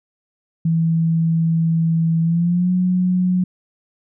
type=tone with pitch glide; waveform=sine; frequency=164 to 181.97 Hz; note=E3 to F#3; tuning=-9 to -29 cents; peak=-14 dBFS; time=0.65-3.44 s; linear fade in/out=5 ms; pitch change=+180 cents; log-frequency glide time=2.22-2.71 s; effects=none